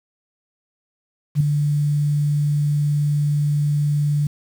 sine tone with ADSR envelope, 146.83 Hz, D3, in tune, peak -10 dBFS, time 1.35-4.27 s, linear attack 54 ms, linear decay 4 ms, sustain -6 dB, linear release 4 ms, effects 7-bit

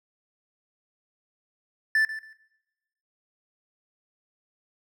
triangle tone with echo, 1760 Hz, A6, in tune, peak -17 dBFS, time 1.95-2.05 s, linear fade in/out 2 ms, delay 140 ms, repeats 2, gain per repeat -13 dB, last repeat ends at 2.33 s, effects noise-tail reverb RT60 1.0 s tail -23 dB re dry

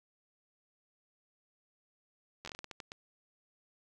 slowing click train, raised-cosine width 0.2 ms, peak -26 dBFS, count 11, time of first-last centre 2.45-2.919 s, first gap 11 ms, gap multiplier 1.3, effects none

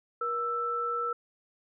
sine tone pair together, 476.1 / 1325 Hz, A#4 / E6, +37 / +9 cents, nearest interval octave + tritone, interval 1772 cents, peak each -35 / -29 dBFS, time 0.21-1.13 s, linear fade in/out 5 ms, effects none

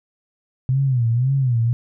sine tone with vibrato, 125.7 Hz, B2, 31 cents sharp, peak -15 dBFS, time 0.69-1.73 s, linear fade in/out 0 ms, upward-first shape sine, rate 1.9 Hz, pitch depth 160 cents each way, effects none

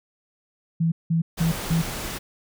sine tone bursts, 164.81 Hz, E3, in tune, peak -18 dBFS, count 4, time 0.8-1.82 s, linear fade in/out 10 ms, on 120 ms, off 180 ms
pink noise, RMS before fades -31 dBFS, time 1.37-2.19 s, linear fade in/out 20 ms
effects none

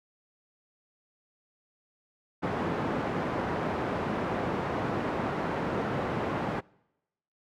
pink band-pass noise, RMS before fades -31 dBFS, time 2.42-6.61 s, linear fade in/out 20 ms, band 150 to 1300 Hz, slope 12 dB/octave, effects noise-tail reverb RT60 0.9 s tail -25 dB re dry

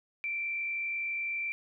sine tone with frequency modulation, 2349 Hz, D7, in tune, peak -31 dBFS, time 0.24-1.52 s, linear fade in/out 0 ms, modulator 51.9 Hz, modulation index 0.68, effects none

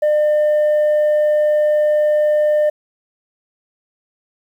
sine tone, 602 Hz, D5, 43 cents sharp, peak -9 dBFS, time 0.02-2.7 s, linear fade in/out 10 ms, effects tanh soft clip ceiling -11 dBFS + 8-bit

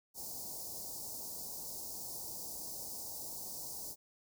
white band-stop noise, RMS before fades -44 dBFS, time 0.14-3.96 s, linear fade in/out 50 ms, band 930 to 4600 Hz, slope 48 dB/octave, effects none

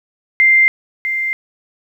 sine tone pair in turn, 2093 / 2093 Hz, C7 / C7, 0 / 0 cents, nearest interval unison, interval 0 cents, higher neither, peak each -7 / -16 dBFS, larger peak first, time 0.4-0.68 / 1.05-1.33 s, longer neither, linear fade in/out 0 ms, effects 8-bit

